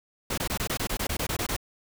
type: noise bursts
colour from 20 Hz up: pink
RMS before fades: -29 dBFS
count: 13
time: 0.3-1.565 s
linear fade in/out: 5 ms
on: 77 ms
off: 22 ms
effects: none